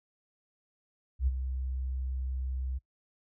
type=tone with ADSR envelope; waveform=sine; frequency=64.7 Hz; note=C2; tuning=19 cents flat; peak=-22 dBFS; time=1.19-2.79 s; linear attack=80 ms; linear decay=32 ms; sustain=-9 dB; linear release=19 ms; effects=noise-tail reverb RT60 0.1 s tail -23 dB re dry